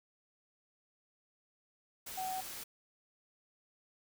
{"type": "tone in noise", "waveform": "sine", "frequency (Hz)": 751, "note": "F#5", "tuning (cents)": 26, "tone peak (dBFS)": -36, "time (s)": [2.17, 2.41], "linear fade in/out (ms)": 10, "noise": "white", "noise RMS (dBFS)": -45, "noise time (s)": [2.06, 2.64], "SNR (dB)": 6, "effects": []}